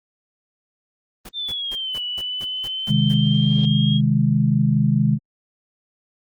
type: noise bursts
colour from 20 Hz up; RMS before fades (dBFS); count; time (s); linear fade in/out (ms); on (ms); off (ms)
pink; -37; 9; 1.25-3.139; 5; 41; 190
type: exponential two-way sweep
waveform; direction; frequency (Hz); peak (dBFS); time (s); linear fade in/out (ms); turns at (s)
sine; down then up; 3606 to 2944 to 3280; -24; 1.33-4.01; 50; 2.02
type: chord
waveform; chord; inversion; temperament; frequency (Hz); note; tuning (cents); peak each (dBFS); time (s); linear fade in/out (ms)
sine; Ab major; first; equal; 130.81 / 155.56 / 207.7; C3 / Eb3 / Ab3; 0 / 0 / 0; -19; 2.87-5.19; 50
effects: Opus 24 kbps